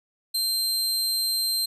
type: tone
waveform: sawtooth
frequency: 4140 Hz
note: C8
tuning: 19 cents flat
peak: -20 dBFS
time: 0.34-1.66 s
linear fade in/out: 10 ms
effects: resampled to 32000 Hz